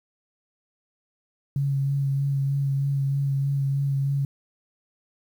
sine tone with vibrato, 138.59 Hz, C#3, in tune, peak -21 dBFS, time 1.56-4.25 s, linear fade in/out 2 ms, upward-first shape sine, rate 3.2 Hz, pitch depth 18 cents each way, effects 9-bit

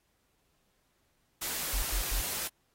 white noise, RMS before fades -35 dBFS, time 1.41-2.48 s, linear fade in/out 10 ms
sine tone bursts, 43.65 Hz, F1, in tune, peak -28 dBFS, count 3, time 1.73-2.212 s, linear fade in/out 10 ms, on 100 ms, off 91 ms
effects pink hiss -74 dBFS RMS until 2.74 s + AAC 48 kbps

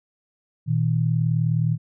sine tone pair together, 118.22 / 157.8 Hz, A#2 / D#3, +25 / +25 cents, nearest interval perfect fourth, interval 500 cents, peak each -21 dBFS, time 0.66-1.78 s, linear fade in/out 50 ms, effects none

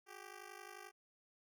10% pulse ring-modulated tone, 391.2 Hz, G4, 4 cents flat, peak -40 dBFS, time 0.06-0.92 s, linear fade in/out 50 ms, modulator 25.7 Hz, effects none

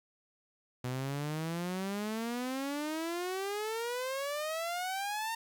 sawtooth exponential sweep, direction up, 123.47 to 919 Hz, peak -30 dBFS, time 0.84-5.35 s, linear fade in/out 5 ms, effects 11-bit

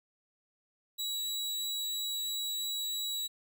sawtooth tone, 3899 Hz, B7, 23 cents flat, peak -30 dBFS, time 0.98-3.28 s, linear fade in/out 20 ms, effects none

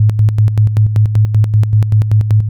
sine tone with tremolo, 106.9 Hz, A2, 49 cents flat, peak -5 dBFS, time 0-2.49 s, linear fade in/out 5 ms, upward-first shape square, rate 5.2 Hz, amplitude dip 60%, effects none

